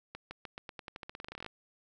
accelerating click train, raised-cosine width 0.3 ms, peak -26 dBFS, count 21, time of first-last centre 0.15-1.463 s, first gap 160 ms, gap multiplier 0.89, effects none

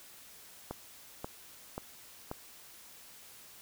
click train, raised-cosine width 1 ms, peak -23 dBFS, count 4, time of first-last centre 0.71-2.314 s, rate 1.87 Hz, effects white hiss -54 dBFS RMS until 3.61 s

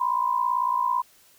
sine tone pair together, 975 / 1033 Hz, B5 / C6, -23 / -22 cents, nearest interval minor second, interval 101 cents, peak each -24 dBFS, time 0-1.02 s, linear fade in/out 10 ms, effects white hiss -57 dBFS RMS until 1.38 s

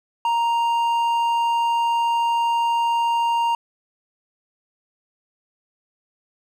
triangle tone with hard clipping, 933 Hz, A#5, 1 cent sharp, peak -19 dBFS, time 0.25-3.55 s, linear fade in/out 2 ms, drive 9 dB, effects none

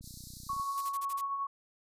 click train, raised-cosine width 5 ms, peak -38 dBFS, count 19, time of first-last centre 0.01-0.598 s, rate 30.6 Hz
pink high-pass noise, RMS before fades -50 dBFS, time 0.01-0.93 s, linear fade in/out 50 ms, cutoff 3900 Hz, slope 96 dB/octave
sine tone with tremolo, 1108.7 Hz, C#6, in tune, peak -30 dBFS, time 0.49-1.47 s, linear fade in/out 5 ms, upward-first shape triangle, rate 11 Hz, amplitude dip 45%
blue noise bursts, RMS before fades -42 dBFS, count 6, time 0.77-1.214 s, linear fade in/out 10 ms, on 44 ms, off 36 ms
effects resampled to 32000 Hz

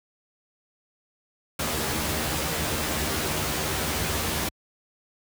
pink noise with comb filter, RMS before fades -27 dBFS, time 1.59-4.49 s, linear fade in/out 5 ms, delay 13 ms, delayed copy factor +0.8, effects high-pass 60 Hz 12 dB/octave

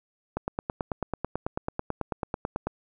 click train, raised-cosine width 1 ms, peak -14 dBFS, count 22, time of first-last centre 0.37-2.67 s, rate 9.13 Hz, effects none

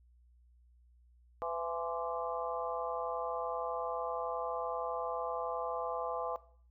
harmonic tone with a mistuned harmonic, 167.5 Hz, E3, 28 cents sharp, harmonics 3 / 4 / 5 / 6 / 7, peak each -39 / -40 / -41 / -42 / -42 dBFS, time 1.42-6.36 s, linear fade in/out 0 ms, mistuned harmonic 6, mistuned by +62 cents, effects noise-tail reverb RT60 0.5 s tail -17 dB re dry + added 60 Hz sine -61 dBFS peak until 6.7 s

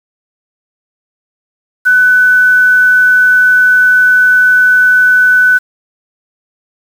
sine tone with quantisation, 1498 Hz, F#6, 21 cents sharp, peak -4 dBFS, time 1.85-5.59 s, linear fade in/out 20 ms, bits 5, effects none

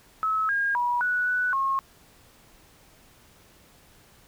sine tone with pitch steps, 1293 / 1622 / 968 / 1474 / 1485 / 1082 Hz, E6 / G#6 / B5 / F#6 / F#6 / C#6, -34 / -41 / -35 / -7 / +6 / -42 cents, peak -22 dBFS, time 0.23-1.79 s, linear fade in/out 0 ms, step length 260 ms, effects pink hiss -56 dBFS RMS until 4.27 s

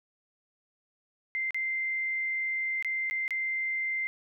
sine tone with dropouts, 2086 Hz, C7, 6 cents flat, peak -28 dBFS, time 1.35-4.07 s, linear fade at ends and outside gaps 0 ms, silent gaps 1.507-1.545 / 2.825-2.847 / 3.099-3.11 / 3.279-3.307 s, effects none

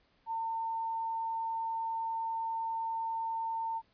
sine tone, 905 Hz, A5, 48 cents sharp, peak -32 dBFS, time 0.26-3.82 s, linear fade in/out 50 ms, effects pink hiss -70 dBFS RMS until 3.93 s + resampled to 11025 Hz

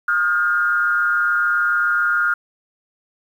sine tone with frequency modulation, 1416 Hz, F6, 23 cents sharp, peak -15 dBFS, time 0.08-2.34 s, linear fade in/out 5 ms, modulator 159 Hz, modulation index 0.71, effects 8-bit

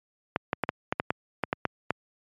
clicks, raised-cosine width 0.5 ms, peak -9 dBFS, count 11, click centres 0.361 / 0.531 / 0.637 / 0.691 / 0.925 / 0.999 / 1.105 / 1.437 / 1.529 / 1.653 / 1.906 s, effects high-pass 100 Hz 12 dB/octave + MP3 96 kbps

